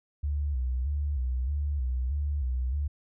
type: tone with vibrato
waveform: sine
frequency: 67.7 Hz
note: C#2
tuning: 40 cents flat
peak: -26 dBFS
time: 0.23-2.88 s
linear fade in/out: 10 ms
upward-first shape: square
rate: 1.6 Hz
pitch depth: 120 cents each way
effects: none